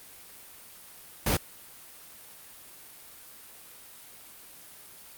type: noise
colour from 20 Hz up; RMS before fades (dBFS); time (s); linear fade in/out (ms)
pink; -25; 1.26-1.37; 5
effects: white hiss -49 dBFS RMS until 5.17 s + Opus 32 kbps